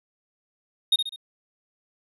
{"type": "tone with echo", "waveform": "triangle", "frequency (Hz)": 3712, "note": "A#7", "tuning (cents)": -8, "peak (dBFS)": -14, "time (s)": [0.92, 0.96], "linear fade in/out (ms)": 5, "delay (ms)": 67, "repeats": 3, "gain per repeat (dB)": -7, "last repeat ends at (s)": 1.161, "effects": ["resampled to 32000 Hz"]}